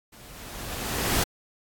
pink noise with level ramp, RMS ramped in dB -49 to -22 dBFS, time 0.12-1.24 s, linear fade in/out 10 ms, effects AAC 64 kbps

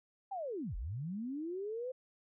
sine linear two-way sweep, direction down then up, 817 to 36.13 to 522 Hz, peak -37 dBFS, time 0.31-1.92 s, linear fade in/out 10 ms, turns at 0.76 s, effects none

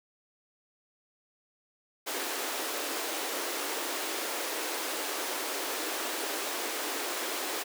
pink high-pass noise, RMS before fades -34 dBFS, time 2.06-7.64 s, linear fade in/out 20 ms, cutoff 290 Hz, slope 48 dB/octave, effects none

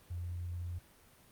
sine tone, 87.31 Hz, F2, in tune, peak -37 dBFS, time 0.1-0.79 s, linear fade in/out 10 ms, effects pink hiss -62 dBFS RMS until 1.31 s + Opus 32 kbps

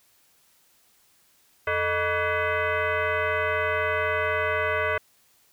sine tone with frequency modulation, 440 Hz, A4, in tune, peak -22 dBFS, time 1.67-4.98 s, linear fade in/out 5 ms, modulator 528 Hz, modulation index 3.4, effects white hiss -62 dBFS RMS until 5.52 s

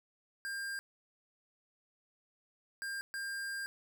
square tone bursts at uneven times, 1600 Hz, G6, 35 cents sharp, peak -38 dBFS, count 3, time 0.45-0.79 / 2.82-3.01 / 3.14-3.66 s, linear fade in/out 0 ms, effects none

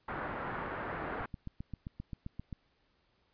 white low-pass noise, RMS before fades -39 dBFS, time 0.08-1.26 s, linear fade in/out 5 ms, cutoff 1600 Hz, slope 24 dB/octave
click train, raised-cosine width 5 ms, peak -28 dBFS, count 11, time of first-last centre 1.21-2.528 s, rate 7.59 Hz
effects pink hiss -73 dBFS RMS until 3.33 s + resampled to 11025 Hz

